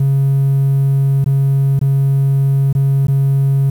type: tone with dropouts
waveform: triangle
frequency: 137.2 Hz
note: C#3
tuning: 17 cents flat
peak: -7 dBFS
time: 0-3.7 s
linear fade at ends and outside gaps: 5 ms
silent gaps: 1.243-1.26 / 1.792-1.813 / 2.728-2.75 / 3.07-3.082 s
effects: tanh soft clip ceiling -5 dBFS + 7-bit